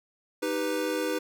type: chord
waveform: square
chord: Eb augmented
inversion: none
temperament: equal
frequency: 311.1 / 392 / 493.9 Hz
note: Eb4 / G4 / B4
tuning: 0 / 0 / 0 cents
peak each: -32 / -34 / -31 dBFS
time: 0.42-1.19 s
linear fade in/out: 10 ms
effects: none